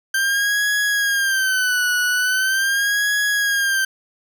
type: tone with vibrato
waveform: 40% pulse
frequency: 1568 Hz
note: G6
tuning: in tune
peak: -16 dBFS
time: 0.14-3.85 s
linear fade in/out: 5 ms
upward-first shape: sine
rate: 0.41 Hz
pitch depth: 110 cents each way
effects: none